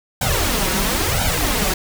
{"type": "noise with flanger", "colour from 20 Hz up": "pink", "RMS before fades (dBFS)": -19, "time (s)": [0.21, 1.74], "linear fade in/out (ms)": 5, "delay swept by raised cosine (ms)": [1.3, 5.4], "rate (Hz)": 0.98, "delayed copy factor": 0.95, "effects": []}